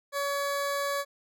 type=tone; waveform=20% pulse; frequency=565 Hz; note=C#5; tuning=33 cents sharp; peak=-23 dBFS; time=0.12-1.05 s; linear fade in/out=50 ms; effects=none